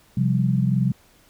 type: chord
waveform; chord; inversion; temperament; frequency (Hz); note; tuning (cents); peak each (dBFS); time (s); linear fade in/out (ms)
sine; C suspended fourth; none; equal; 130.81 / 174.61 / 196; C3 / F3 / G3; 0 / 0 / 0; -20 / -23 / -23; 0.17-0.92; 5
effects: pink hiss -56 dBFS RMS until 1.29 s